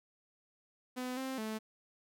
sawtooth tone with pitch steps, 252.3 / 263.5 / 218.3 Hz, B3 / C4 / A3, +37 / +12 / -13 cents, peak -33 dBFS, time 0.96-1.59 s, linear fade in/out 20 ms, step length 210 ms, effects none

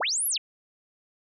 sine linear two-way sweep, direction up then down, 254.1 to 11860 to 2170 Hz, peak -24 dBFS, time 0-0.38 s, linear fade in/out 10 ms, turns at 0.27 s, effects none

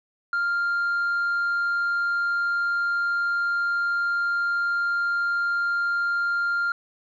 sine tone with tanh clipping, 1396.9 Hz, F6, in tune, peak -22 dBFS, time 0.33-6.72 s, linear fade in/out 2 ms, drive 1 dB, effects none

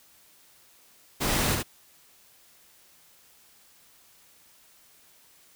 pink noise with echo, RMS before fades -27 dBFS, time 1.2-1.56 s, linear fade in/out 20 ms, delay 73 ms, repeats 1, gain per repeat -3 dB, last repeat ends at 1.633 s, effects white hiss -58 dBFS RMS until 5.55 s

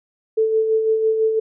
sine tone with tremolo, 441.1 Hz, A4, 4 cents sharp, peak -13 dBFS, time 0.37-1.4 s, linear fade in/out 10 ms, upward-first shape sine, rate 6 Hz, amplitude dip 45%, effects none

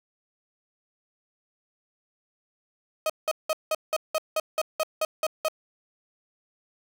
35% pulse tone bursts, 629 Hz, D#5, 19 cents sharp, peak -21 dBFS, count 12, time 3.06-5.484 s, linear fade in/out 2 ms, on 37 ms, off 180 ms, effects none

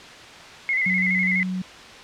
sine tone with vibrato, 2093 Hz, C7, in tune, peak -19 dBFS, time 0.69-1.43 s, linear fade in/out 0 ms, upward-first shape square, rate 12 Hz, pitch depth 55 cents each way
sine tone, 185 Hz, F#3, in tune, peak -24 dBFS, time 0.86-1.62 s, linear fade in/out 5 ms
effects white hiss -41 dBFS RMS until 2.03 s + low-pass 4000 Hz 12 dB/octave

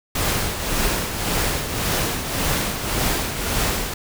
pink noise with tremolo, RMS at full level -20 dBFS, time 0.15-3.94 s, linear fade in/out 5 ms, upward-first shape triangle, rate 1.8 Hz, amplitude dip 60%, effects none

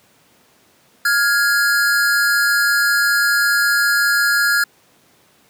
square tone pair together, 1406.3 / 1661 Hz, F6 / G#6, +12 / 0 cents, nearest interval minor third, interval 288 cents, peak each -17 dBFS, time 1.05-4.64 s, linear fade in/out 5 ms, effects pink hiss -54 dBFS RMS until 5.49 s + high-pass 150 Hz 12 dB/octave

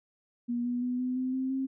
sine tone with pitch steps, 239.8 / 244 / 248.3 / 252.6 / 257 / 261.5 / 266.1 Hz, A#3 / B3 / B3 / B3 / C4 / C4 / C4, +49 / -21 / +9 / +39 / -31 / -1 / +29 cents, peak -28 dBFS, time 0.48-1.67 s, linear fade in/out 20 ms, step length 170 ms, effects none

